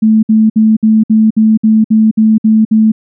sine tone bursts, 218.7 Hz, A3, 10 cents flat, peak -4 dBFS, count 11, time 0.02-2.92 s, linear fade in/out 10 ms, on 210 ms, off 59 ms, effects none

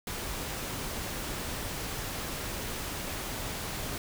pink noise, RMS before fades -36 dBFS, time 0.07-3.98 s, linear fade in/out 2 ms, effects none

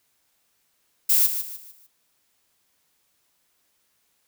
violet noise with echo, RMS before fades -18 dBFS, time 1.09-1.27 s, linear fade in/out 10 ms, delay 150 ms, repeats 4, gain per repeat -9 dB, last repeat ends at 1.87 s, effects white hiss -69 dBFS RMS until 4.27 s

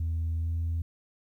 sine tone with pitch glide, 81.8 to 82.89 Hz, E2 to E2, -13 to +10 cents, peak -25 dBFS, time 0-0.82 s, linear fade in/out 5 ms, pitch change +23 cents, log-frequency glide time 0.41-0.49 s, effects tanh soft clip ceiling -25 dBFS + 11-bit

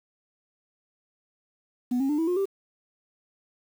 sine tone with pitch steps, 246.9 / 270.8 / 297 / 325.8 / 357.3 / 391.9 Hz, B3 / C#4 / D4 / E4 / F4 / G4, 0 / -40 / +20 / -20 / +40 / 0 cents, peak -20 dBFS, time 1.91-2.456 s, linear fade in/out 10 ms, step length 91 ms, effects tanh soft clip ceiling -21 dBFS + 8-bit

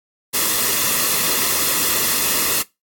white noise with comb filter, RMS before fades -18 dBFS, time 0.33-2.63 s, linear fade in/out 20 ms, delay 1.3 ms, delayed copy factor -0.55, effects noise-tail reverb RT60 0.2 s tail -20 dB re dry + AAC 64 kbps

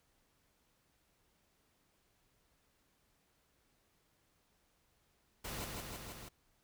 pink noise with echo, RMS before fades -43 dBFS, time 5.44-5.65 s, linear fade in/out 10 ms, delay 160 ms, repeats 4, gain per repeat -2 dB, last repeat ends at 6.29 s, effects pink hiss -75 dBFS RMS until 6.63 s

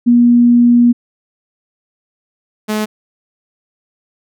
sine / sawtooth tone pair in turn, 240 / 213.8 Hz, B3 / A3, -49 / -49 cents, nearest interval major second, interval 200 cents, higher first, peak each -5 / -11 dBFS, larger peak first, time 0.06-0.93 / 2.68-2.86 s, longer first, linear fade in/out 20 ms, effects none

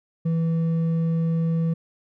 sine tone with hard clipping, 164.4 Hz, E3, 4 cents flat, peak -21 dBFS, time 0.25-1.74 s, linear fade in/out 10 ms, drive 4 dB, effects none

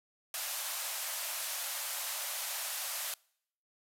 white band-pass noise, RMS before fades -38 dBFS, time 0.34-3.14 s, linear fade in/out 2 ms, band 540 to 15000 Hz, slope 96 dB/octave, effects noise-tail reverb RT60 0.7 s tail -26 dB re dry

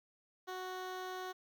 15% pulse tone with notch filter, 370 Hz, F#4, in tune, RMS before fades -43 dBFS, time 0.47-1.33 s, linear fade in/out 20 ms, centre 9600 Hz, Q 0.81, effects 12-bit

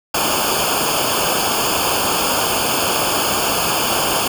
pink noise with comb filter, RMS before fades -18 dBFS, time 0.14-4.28 s, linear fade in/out 5 ms, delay 0.51 ms, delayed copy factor -1, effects none

